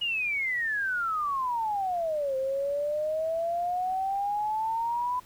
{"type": "exponential two-way sweep", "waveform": "sine", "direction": "down then up", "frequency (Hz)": [2906, 524, 1005], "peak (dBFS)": -26, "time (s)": [0.01, 5.2], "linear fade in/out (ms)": 10, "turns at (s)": 2.36, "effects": ["pink hiss -55 dBFS RMS until 5.25 s"]}